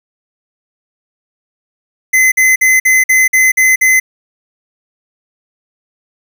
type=tone bursts; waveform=square; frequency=2043 Hz; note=C7; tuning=42 cents flat; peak=-7 dBFS; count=8; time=2.13-4 s; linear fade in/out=10 ms; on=190 ms; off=50 ms; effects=none